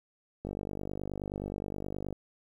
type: click train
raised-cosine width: 2 ms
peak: -23 dBFS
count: 84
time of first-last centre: 0.45-2.127 s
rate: 49.5 Hz
effects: 10-bit